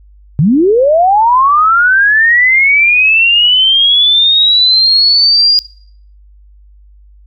sine linear sweep, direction up, 130.81 to 4862 Hz, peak -5 dBFS, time 0.39-5.59 s, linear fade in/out 0 ms, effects noise-tail reverb RT60 0.6 s tail -22 dB re dry + added 50 Hz sine -38 dBFS peak until 7.26 s

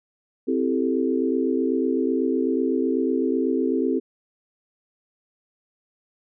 sine chord, A minor seventh, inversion first, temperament equal, 261.6 / 329.6 / 392 / 440 Hz, C4 / E4 / G4 / A4, 0 / 0 / 0 / 0 cents, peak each -23 / -26 / -26 / -27 dBFS, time 0.47-4 s, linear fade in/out 20 ms, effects none

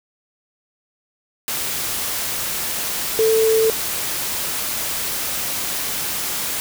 sine tone in noise, 443.5 Hz, A4, 14 cents sharp, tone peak -13 dBFS, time 3.19-3.7 s, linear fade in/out 0 ms, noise white, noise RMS -24 dBFS, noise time 1.48-6.6 s, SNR +8 dB, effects none

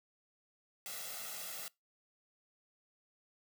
white noise with comb filter, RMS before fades -44 dBFS, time 0.86-1.68 s, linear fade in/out 0 ms, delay 1.5 ms, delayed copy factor +0.8, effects noise-tail reverb RT60 0.2 s tail -23 dB re dry + high-pass 200 Hz 12 dB/octave

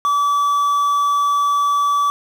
triangle tone with quantisation, 1150 Hz, D6, 37 cents flat, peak -12 dBFS, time 0.05-2.1 s, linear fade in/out 0 ms, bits 6, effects none

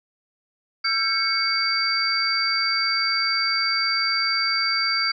sine tone cluster, 1346 / 1590 / 2207 / 4674 Hz, E6 / G6 / C#7 / D8, +36 / +24 / -8 / -9 cents, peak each -27 / -30 / -26 / -22 dBFS, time 0.84-5.12 s, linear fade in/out 10 ms, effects none

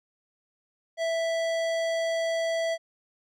sine tone with hard clipping, 659.3 Hz, E5, in tune, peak -27 dBFS, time 0.97-2.78 s, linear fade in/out 50 ms, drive 16 dB, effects none

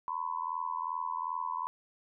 sine tone with amplitude modulation, 1004 Hz, B5, 28 cents sharp, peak -28 dBFS, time 0.08-1.67 s, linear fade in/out 0 ms, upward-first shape sine, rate 82.6 Hz, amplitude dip 100%, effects none

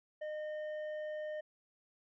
triangle tone with hard clipping, 611 Hz, D#5, 32 cents flat, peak -40 dBFS, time 0.21-1.41 s, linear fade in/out 10 ms, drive 11 dB, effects low-pass 3000 Hz 12 dB/octave

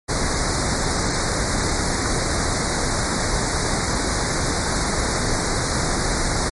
pink band-stop noise, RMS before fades -21 dBFS, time 0.08-6.5 s, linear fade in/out 20 ms, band 2200 to 3800 Hz, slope 96 dB/octave, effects low-pass 10000 Hz 12 dB/octave + MP3 48 kbps

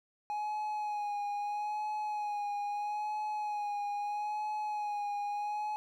triangle tone with vibrato, 834 Hz, G#5, 7 cents sharp, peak -31 dBFS, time 0.3-5.76 s, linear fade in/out 0 ms, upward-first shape sine, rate 0.77 Hz, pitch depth 31 cents each way, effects none

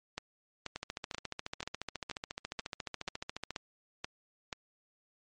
two click trains, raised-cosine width 0.2 ms, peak -19 / -20 dBFS, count 10 / 40, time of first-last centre 0.18-4.528 / 0.76-3.506 s, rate 2.07 / 14.2 Hz, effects MP3 48 kbps

